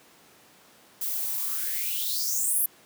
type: noise with high-pass filter sweep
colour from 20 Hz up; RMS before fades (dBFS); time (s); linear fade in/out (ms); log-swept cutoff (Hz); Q
violet; -28; 1.01-2.66; 5; 430 to 12000; 6.8
effects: pink hiss -55 dBFS RMS until 2.85 s + high-pass 200 Hz 12 dB/octave